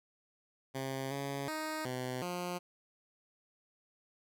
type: tone with pitch steps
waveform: 10% pulse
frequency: 133.9 / 139.4 / 311.7 / 127.1 / 177.7 Hz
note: C3 / C#3 / D#4 / C3 / F3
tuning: +40 / +10 / +3 / -50 / +30 cents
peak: -28 dBFS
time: 0.74-2.59 s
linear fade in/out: 20 ms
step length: 370 ms
effects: none